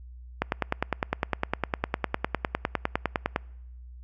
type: click train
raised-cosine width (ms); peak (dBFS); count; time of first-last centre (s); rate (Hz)
0.5; -9; 30; 0.42-3.361; 9.86
effects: noise-tail reverb RT60 0.9 s tail -26 dB re dry + added 61 Hz sine -42 dBFS peak until 4.03 s